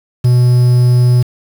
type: tone with quantisation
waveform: triangle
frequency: 123.47 Hz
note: B2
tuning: in tune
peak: -4 dBFS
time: 0.24-1.23 s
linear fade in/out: 10 ms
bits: 5
effects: none